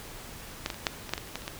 clicks, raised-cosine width 0.2 ms, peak -11 / -15 / -26 / -7 / -20 / -9 / -17 / -29 / -15 / -27 / -16 dBFS, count 11, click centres 0.661 / 0.702 / 0.744 / 0.868 / 1.093 / 1.136 / 1.179 / 1.274 / 1.356 / 1.42 / 1.479 s, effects pink hiss -44 dBFS RMS until 1.59 s

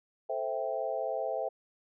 sine chord, A minor seventh, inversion none, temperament equal, 440 / 523.3 / 659.3 / 784 Hz, A4 / C5 / E5 / G5, 0 / 0 / 0 / 0 cents, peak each -39 / -35 / -34 / -38 dBFS, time 0.29-1.49 s, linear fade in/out 10 ms, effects none

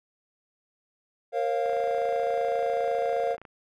triangle chord, Bb minor, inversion none, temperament equal with one note detuned, 466.2 / 540.8 / 698.5 Hz, Bb4 / Db5 / F5, 0 / -43 / 0 cents, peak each -27 / -27 / -26 dBFS, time 1.32-3.37 s, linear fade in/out 50 ms
click train, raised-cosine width 0.5 ms, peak -30 dBFS, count 51, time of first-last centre 1.66-3.452 s, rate 27.9 Hz
effects none

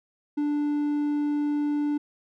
triangle tone, 293.7 Hz, D4, in tune, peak -21 dBFS, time 0.37-1.98 s, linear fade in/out 10 ms, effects none

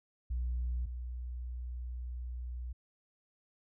sine tone pair in turn, 61 / 61.24 Hz, B1 / B1, -21 / -14 cents, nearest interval unison, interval 7 cents, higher second, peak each -30 / -37 dBFS, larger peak first, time 0.3-0.86 / 0.86-2.73 s, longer second, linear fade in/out 10 ms, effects tanh soft clip ceiling -29 dBFS

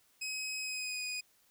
20% pulse tone with pitch glide, 2541 to 2483 Hz, D#7 to D#7, +36 to -4 cents, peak -31 dBFS, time 0.21-1.21 s, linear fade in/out 10 ms, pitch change -40 cents, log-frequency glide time 0.6-1.03 s, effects white hiss -69 dBFS RMS until 1.5 s

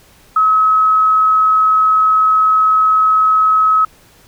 sine tone, 1282 Hz, E6, 49 cents flat, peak -8 dBFS, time 0.36-3.85 s, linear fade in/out 5 ms, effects pink hiss -47 dBFS RMS until 4.27 s

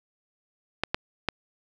clicks, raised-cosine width 0.3 ms, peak -8 dBFS, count 3, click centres 0.836 / 0.945 / 1.287 s, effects none

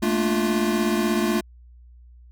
square chord, Bb major seventh, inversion third, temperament equal with one note detuned, 216.7 / 233.1 / 293.7 / 349.2 Hz, A3 / Bb3 / D4 / F4, -26 / 0 / 0 / 0 cents, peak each -24 / -29 / -30 / -25 dBFS, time 0.02-1.41 s, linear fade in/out 10 ms, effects added 60 Hz sine -45 dBFS peak until 2.31 s

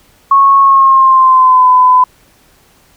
sine tone with pitch glide, 1099 to 1007.8 Hz, C#6 to B5, -15 to +35 cents, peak -3 dBFS, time 0.31-2.04 s, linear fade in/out 5 ms, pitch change -150 cents, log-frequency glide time 0.61-1.68 s, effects pink hiss -48 dBFS RMS until 2.96 s

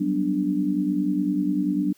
sine chord, G major seventh, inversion third, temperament equal with one note detuned, 185.96 / 196 / 246.9 / 293.7 Hz, F#3 / G3 / B3 / D4, +9 / 0 / 0 / 0 cents, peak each -27 / -29 / -29 / -23 dBFS, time 0-1.93 s, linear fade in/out 10 ms, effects white hiss -60 dBFS RMS until 1.97 s

